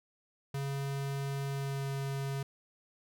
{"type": "tone with pitch glide", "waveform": "square", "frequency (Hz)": [138.59, 137.47], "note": ["C#3", "C#3"], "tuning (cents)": [0, -14], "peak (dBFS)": -34, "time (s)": [0.54, 2.43], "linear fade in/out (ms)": 5, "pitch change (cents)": -14, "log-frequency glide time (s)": [1.47, 1.88], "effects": []}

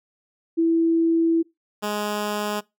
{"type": "tone pair in turn", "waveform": ["sine", "10% pulse"], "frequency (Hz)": [330.2, 208.5], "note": ["E4", "G#3"], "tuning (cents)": [3, 7], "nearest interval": "minor sixth", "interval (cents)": 796, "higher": "first", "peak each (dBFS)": -16, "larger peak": "neither", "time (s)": [[0.57, 1.43], [1.82, 2.61]], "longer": "first", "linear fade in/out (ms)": 20, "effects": ["noise-tail reverb RT60 0.2 s tail -22 dB re dry"]}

